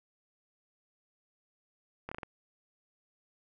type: slowing click train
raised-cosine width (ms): 0.5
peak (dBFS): -24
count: 5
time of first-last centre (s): 2.09-2.232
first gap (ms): 25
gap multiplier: 1.24
effects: none